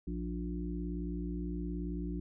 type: harmonic tone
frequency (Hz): 58.9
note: A#1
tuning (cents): +19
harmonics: 1 / 3 / 5 / 6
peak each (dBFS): -38 / -39 / -41 / -46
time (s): 0.07-2.2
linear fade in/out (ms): 5
effects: none